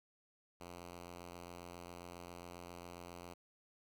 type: tone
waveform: 5% pulse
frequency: 87.4 Hz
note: F2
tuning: 2 cents sharp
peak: -38 dBFS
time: 0.6-3.34 s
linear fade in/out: 10 ms
effects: none